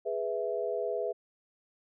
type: chord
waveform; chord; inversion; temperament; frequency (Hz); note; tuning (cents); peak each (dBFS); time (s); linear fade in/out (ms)
sine; E major; first; equal; 415.3 / 493.9 / 659.3; G#4 / B4 / E5; 0 / 0 / 0; -34; 0.05-1.13; 20
effects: none